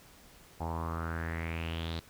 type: tone with low-pass filter sweep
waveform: sawtooth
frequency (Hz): 82.41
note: E2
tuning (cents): 0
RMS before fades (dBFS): -36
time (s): 0.6-2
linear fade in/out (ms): 10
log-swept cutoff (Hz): 820 to 4100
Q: 5.5
effects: pink hiss -57 dBFS RMS until 2.09 s